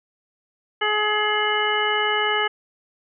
harmonic tone, 422.6 Hz, G#4, 30 cents sharp, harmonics 1 / 2 / 3 / 4 / 5 / 7, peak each -26 / -26 / -26 / -26 / -26 / -26 dBFS, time 0.81-2.48 s, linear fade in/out 10 ms, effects none

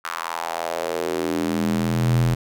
square tone with high-pass filter sweep, 41.61 Hz, E1, 17 cents sharp, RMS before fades -23 dBFS, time 0.04-2.35 s, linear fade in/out 10 ms, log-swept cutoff 1300 to 97 Hz, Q 3, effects none

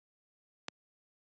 click, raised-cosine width 0.2 ms, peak -18 dBFS, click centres 0.684 s, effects high-pass 150 Hz 12 dB/octave + resampled to 16000 Hz

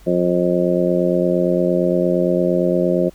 harmonic tone, 88.7 Hz, F2, 27 cents sharp, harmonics 2 / 3 / 4 / 5 / 6 / 7, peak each -20 / -25 / -19 / -28 / -20 / -22 dBFS, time 0.06-3.1 s, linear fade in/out 20 ms, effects added 50 Hz sine -43 dBFS peak until 3.14 s + pink hiss -51 dBFS RMS until 3.14 s

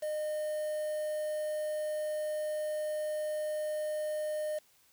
triangle tone with quantisation, 610 Hz, D#5, 34 cents flat, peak -30 dBFS, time 0.02-4.59 s, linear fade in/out 10 ms, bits 8, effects white hiss -66 dBFS RMS until 4.92 s

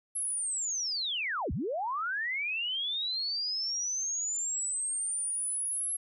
sine linear two-way sweep, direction down then up, 11175 to 51 to 11175 Hz, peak -30 dBFS, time 0.15-5.97 s, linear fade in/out 10 ms, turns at 1.52 s, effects none

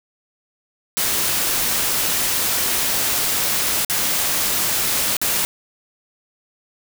white noise with dropouts, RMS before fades -20 dBFS, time 0.97-5.45 s, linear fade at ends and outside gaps 0 ms, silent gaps 3.848-3.898 / 5.168-5.215 s, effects none

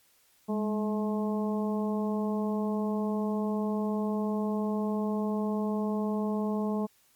harmonic tone with a mistuned harmonic, 214.3 Hz, A3, 45 cents flat, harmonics 1 / 2 / 3 / 4 / 5, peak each -28 / -34 / -38 / -40 / -42 dBFS, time 0.48-6.87 s, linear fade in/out 20 ms, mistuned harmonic 1, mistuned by -50 cents, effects white hiss -65 dBFS RMS until 7.15 s + MP3 96 kbps

